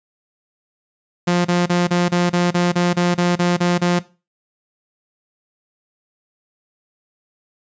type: tone bursts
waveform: sawtooth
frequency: 176 Hz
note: F3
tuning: 14 cents sharp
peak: -10 dBFS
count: 13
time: 1.27-3.994 s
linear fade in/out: 10 ms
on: 180 ms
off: 32 ms
effects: noise-tail reverb RT60 0.3 s tail -18 dB re dry + resampled to 16000 Hz